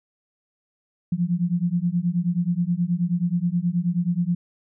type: beating tone pair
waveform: sine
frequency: 169.9 / 179.3 Hz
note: F3 / F3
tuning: -47 / +46 cents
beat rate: 9.4 Hz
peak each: -23 dBFS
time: 1.12-4.35 s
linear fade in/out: 5 ms
effects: none